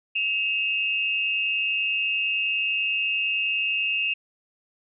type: tone pair together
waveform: sine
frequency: 2566 / 2775 Hz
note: E7 / F7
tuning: -47 / -12 cents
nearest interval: minor second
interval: 135 cents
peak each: -25 dBFS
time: 0.15-4.14 s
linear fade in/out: 10 ms
effects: none